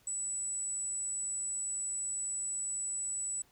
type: tone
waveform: sine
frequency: 7902 Hz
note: B8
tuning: in tune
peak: -32 dBFS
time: 0.07-3.42 s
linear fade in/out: 2 ms
effects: tanh soft clip ceiling -31 dBFS + pink hiss -66 dBFS RMS until 3.51 s

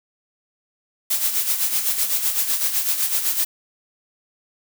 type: noise with tremolo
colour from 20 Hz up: blue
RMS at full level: -19 dBFS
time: 1.1-3.45 s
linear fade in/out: 10 ms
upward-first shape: sine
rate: 7.9 Hz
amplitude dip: 60%
effects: none

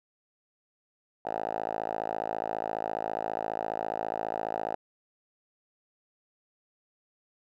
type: tone with band-pass filter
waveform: 5% pulse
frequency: 54.7 Hz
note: A1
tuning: 9 cents flat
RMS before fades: -33 dBFS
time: 1.25-4.75 s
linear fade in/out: 5 ms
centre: 770 Hz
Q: 3.9
effects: none

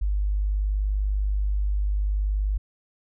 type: tone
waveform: sine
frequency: 50.3 Hz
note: G1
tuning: 45 cents sharp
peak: -21 dBFS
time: 0.01-2.58 s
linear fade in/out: 10 ms
effects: none

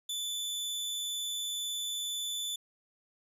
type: tone with amplitude modulation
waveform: sawtooth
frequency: 3498 Hz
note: A7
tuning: 11 cents flat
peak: -29 dBFS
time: 0.09-2.56 s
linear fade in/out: 5 ms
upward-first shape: sine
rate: 223 Hz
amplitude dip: 30%
effects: resampled to 32000 Hz

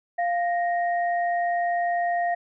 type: tone pair together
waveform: sine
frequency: 697.6 / 1864.7 Hz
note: F5 / A#6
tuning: -2 / 0 cents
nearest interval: octave + perfect fourth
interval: 1702 cents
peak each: -22 / -31 dBFS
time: 0.18-2.35 s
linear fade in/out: 10 ms
effects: none

